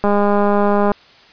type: click train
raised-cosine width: 1 ms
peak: -3 dBFS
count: 180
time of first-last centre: 0.04-0.917 s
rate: 204 Hz
effects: white hiss -46 dBFS RMS until 1.32 s + resampled to 11025 Hz